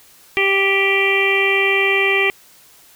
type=harmonic tone; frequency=392 Hz; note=G4; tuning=in tune; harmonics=1 / 2 / 3 / 5 / 6 / 7 / 8; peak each=-19 / -27 / -27 / -20 / -17 / -24 / -27 dBFS; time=0.37-2.3 s; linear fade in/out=0 ms; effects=white hiss -48 dBFS RMS until 2.95 s